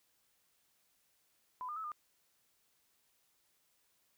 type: tone with pitch steps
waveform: sine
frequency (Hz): 1005 / 1210 / 1299 / 1212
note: B5 / D#6 / E6 / D#6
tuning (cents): +30 / -49 / -26 / -46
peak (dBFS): -39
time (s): 1.61-1.918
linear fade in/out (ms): 0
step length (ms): 77
effects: white hiss -75 dBFS RMS until 4.17 s